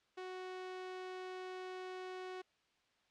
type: tone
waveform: sawtooth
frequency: 370 Hz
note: F#4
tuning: in tune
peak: -40 dBFS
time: 0.17-2.42 s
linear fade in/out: 10 ms
effects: white hiss -75 dBFS RMS until 3.1 s + low-pass 4000 Hz 12 dB/octave